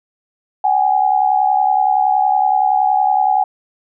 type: tone pair together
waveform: sine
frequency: 757.3 / 828 Hz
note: F#5 / G#5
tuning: +40 / -5 cents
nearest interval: major second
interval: 155 cents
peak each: -14 dBFS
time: 0.64-3.44 s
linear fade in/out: 5 ms
effects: none